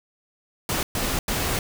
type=noise bursts at uneven times; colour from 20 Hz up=pink; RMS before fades=-25 dBFS; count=3; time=0.69-0.83 / 0.95-1.19 / 1.28-1.59 s; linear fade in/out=2 ms; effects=none